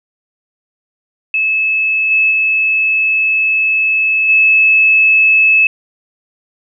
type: tone with level steps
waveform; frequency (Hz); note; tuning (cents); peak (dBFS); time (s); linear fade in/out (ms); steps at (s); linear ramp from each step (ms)
sine; 2600; E7; -24; -11 / -8 / -10 / -6; 1.34-5.67; 2; 2.1 / 2.3 / 4.28; 20
effects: none